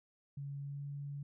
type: tone with pitch glide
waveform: sine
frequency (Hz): 140.7 to 142.33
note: C#3 to C#3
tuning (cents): +26 to +46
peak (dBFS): -40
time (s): 0.37-1.23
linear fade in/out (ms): 5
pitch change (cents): +20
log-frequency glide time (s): 0.59-0.86
effects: none